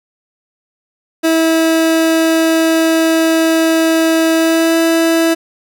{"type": "tone with pitch glide", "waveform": "30% pulse", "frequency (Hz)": [324.7, 329], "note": ["E4", "E4"], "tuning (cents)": [-26, -3], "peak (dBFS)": -7, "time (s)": [1.23, 5.35], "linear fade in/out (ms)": 20, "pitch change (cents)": 23, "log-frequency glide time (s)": [4.33, 4.77], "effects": []}